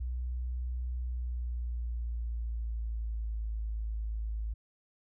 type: tone with pitch glide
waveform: sine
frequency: 61.6 to 54.25 Hz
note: B1 to A1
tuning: -4 to -24 cents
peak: -32 dBFS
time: 0-4.54 s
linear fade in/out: 10 ms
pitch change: -220 cents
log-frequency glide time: 0.97-3.47 s
effects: none